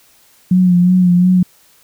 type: tone with vibrato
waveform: sine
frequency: 180 Hz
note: F#3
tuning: 47 cents flat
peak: -7 dBFS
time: 0.51-1.43 s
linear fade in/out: 5 ms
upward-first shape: sine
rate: 2.8 Hz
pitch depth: 39 cents each way
effects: white hiss -50 dBFS RMS until 1.83 s